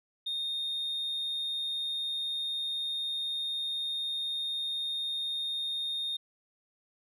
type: tone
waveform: sine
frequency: 3678 Hz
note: A#7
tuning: 24 cents flat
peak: -29 dBFS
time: 0.26-6.17 s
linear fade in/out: 10 ms
effects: tanh soft clip ceiling -29 dBFS